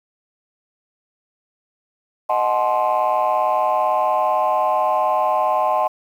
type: chord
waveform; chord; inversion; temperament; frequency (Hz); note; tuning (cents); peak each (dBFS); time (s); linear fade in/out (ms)
sine; D# diminished seventh; none; equal with one note detuned; 622.3 / 740 / 857.9 / 1046.5; D#5 / F#5 / A5 / C6; 0 / 0 / -44 / 0; -20; 2.29-5.88; 10
effects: tanh soft clip ceiling -10 dBFS + 8-bit